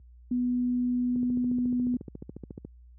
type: tone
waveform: sine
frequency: 246.9 Hz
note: B3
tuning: in tune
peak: -24 dBFS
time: 0.31-1.97 s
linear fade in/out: 5 ms
type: click train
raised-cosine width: 3 ms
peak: -25 dBFS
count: 22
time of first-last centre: 1.16-2.649 s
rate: 14.1 Hz
effects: added 60 Hz sine -40 dBFS peak until 2.98 s + high-pass 100 Hz 12 dB/octave